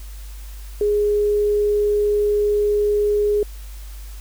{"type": "tone", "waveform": "sine", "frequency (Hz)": 415.3, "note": "G#4", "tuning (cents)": 0, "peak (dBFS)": -15, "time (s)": [0.81, 3.43], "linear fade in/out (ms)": 2, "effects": ["added 50 Hz sine -32 dBFS peak until 4.2 s", "white hiss -46 dBFS RMS until 4.2 s"]}